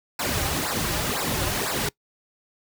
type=noise with flanger; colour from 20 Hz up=pink; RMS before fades=-26 dBFS; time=0.19-1.89 s; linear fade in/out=5 ms; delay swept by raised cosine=0.31 to 4.51 ms; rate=2 Hz; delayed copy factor=-0.9; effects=noise-tail reverb RT60 0.1 s tail -23 dB re dry